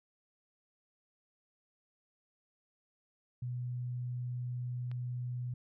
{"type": "tone", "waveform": "sine", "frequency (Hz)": 123.47, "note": "B2", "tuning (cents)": 0, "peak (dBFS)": -35, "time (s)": [3.42, 5.54], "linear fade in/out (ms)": 5}
{"type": "click", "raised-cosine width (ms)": 0.3, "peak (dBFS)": -37, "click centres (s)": 4.915}
{"effects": []}